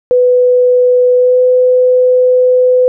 sine tone with pitch glide, 497.2 to 503.6 Hz, B4 to B4, +12 to +34 cents, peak -5 dBFS, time 0.11-2.88 s, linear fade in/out 0 ms, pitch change +22 cents, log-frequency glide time 1.15-1.4 s, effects none

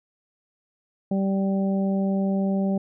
harmonic tone, 194.5 Hz, G3, 13 cents flat, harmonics 1 / 2 / 3 / 4, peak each -21 / -32 / -31 / -37 dBFS, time 1.11-2.78 s, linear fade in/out 5 ms, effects none

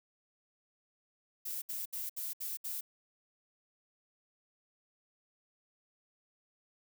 violet noise bursts, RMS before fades -39 dBFS, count 6, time 1.45-2.81 s, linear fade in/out 10 ms, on 170 ms, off 68 ms, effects none

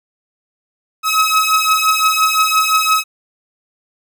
sawtooth beating tone pair, 1277 / 1282.8 Hz, D#6 / E6, +45 / -48 cents, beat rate 5.8 Hz, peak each -11 dBFS, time 1.03-3.04 s, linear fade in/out 50 ms, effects none

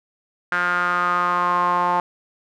sawtooth tone with band-pass filter sweep, 177 Hz, F3, 23 cents sharp, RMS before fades -20 dBFS, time 0.52-2 s, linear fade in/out 2 ms, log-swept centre 1500 to 940 Hz, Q 6.3, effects none

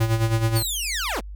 square tone with tremolo, 112.6 Hz, A2, 40 cents sharp, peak -17 dBFS, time 0-0.63 s, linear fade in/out 10 ms, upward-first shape sine, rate 9.4 Hz, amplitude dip 65%
15% pulse linear sweep, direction down, 4616 to 131.1 Hz, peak -18 dBFS, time 0.55-1.21 s, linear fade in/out 20 ms
effects added 50 Hz sine -33 dBFS peak until 1.35 s

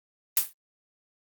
blue noise with exponential decay, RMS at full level -17 dBFS, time 0.37-0.53 s, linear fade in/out 2 ms, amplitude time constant 33 ms, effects Opus 32 kbps

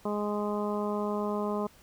harmonic tone, 207.7 Hz, G#3, in tune, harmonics 1 / 2 / 3 / 4 / 5 / 6, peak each -32 / -33 / -36 / -40 / -37 / -43 dBFS, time 0.05-1.67 s, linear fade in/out 5 ms, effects pink hiss -58 dBFS RMS until 1.82 s

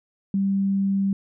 sine tone, 196 Hz, G3, in tune, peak -19 dBFS, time 0.34-1.13 s, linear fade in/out 2 ms, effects none

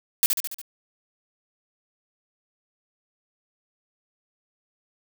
blue noise with echo, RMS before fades -18 dBFS, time 0.23-0.26 s, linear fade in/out 0 ms, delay 71 ms, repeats 5, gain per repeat -4 dB, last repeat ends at 0.615 s, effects none

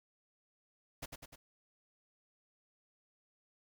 pink noise with echo, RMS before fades -43 dBFS, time 1.02-1.06 s, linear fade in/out 10 ms, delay 100 ms, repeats 3, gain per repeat -4 dB, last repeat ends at 1.36 s, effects none

